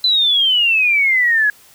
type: exponential sweep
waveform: sine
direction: down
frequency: 4064 to 1661.2 Hz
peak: -11 dBFS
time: 0.04-1.5 s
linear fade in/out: 2 ms
effects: white hiss -47 dBFS RMS until 1.74 s